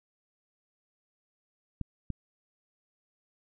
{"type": "clicks", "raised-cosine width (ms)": 5, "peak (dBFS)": -21, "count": 2, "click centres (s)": [1.813, 2.103], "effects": []}